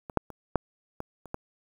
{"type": "clicks", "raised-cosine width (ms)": 1, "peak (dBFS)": [-24, -8, -27, -8, -20, -30, -18], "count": 7, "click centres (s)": [0.098, 0.173, 0.303, 0.557, 1.004, 1.257, 1.344], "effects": ["8-bit"]}